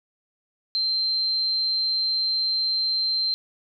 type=tone; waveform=sine; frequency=4132 Hz; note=C8; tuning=22 cents flat; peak=-21 dBFS; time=0.75-3.34 s; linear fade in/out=0 ms; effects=none